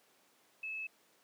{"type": "tone", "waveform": "sine", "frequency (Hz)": 2601, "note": "E7", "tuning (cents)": -24, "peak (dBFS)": -38, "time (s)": [0.63, 0.87], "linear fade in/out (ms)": 5, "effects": ["pink hiss -68 dBFS RMS until 1.23 s", "high-pass 300 Hz 12 dB/octave"]}